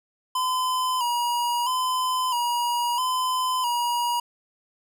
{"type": "tone with vibrato", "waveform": "square", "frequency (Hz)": 987.8, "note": "B5", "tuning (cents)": 0, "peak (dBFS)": -23, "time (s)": [0.35, 4.2], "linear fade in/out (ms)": 5, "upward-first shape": "square", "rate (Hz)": 0.76, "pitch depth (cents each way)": 54, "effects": []}